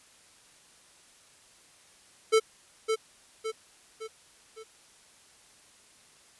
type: tone with echo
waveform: square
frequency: 441.6 Hz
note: A4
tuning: 6 cents sharp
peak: -19 dBFS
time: 2.32-2.4 s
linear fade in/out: 20 ms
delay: 560 ms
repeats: 4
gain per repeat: -6 dB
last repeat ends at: 4.64 s
effects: white hiss -58 dBFS RMS until 6.39 s + resampled to 24000 Hz